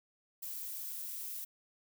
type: noise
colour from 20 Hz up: violet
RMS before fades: -42 dBFS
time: 0.42-1.45 s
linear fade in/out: 10 ms
effects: none